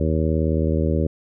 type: harmonic tone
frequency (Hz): 79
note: D#2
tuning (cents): +27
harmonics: 1 / 2 / 3 / 4 / 5 / 6 / 7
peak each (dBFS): -21 / -24 / -26 / -27 / -28 / -29 / -29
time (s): 0-1.07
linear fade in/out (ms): 5
effects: none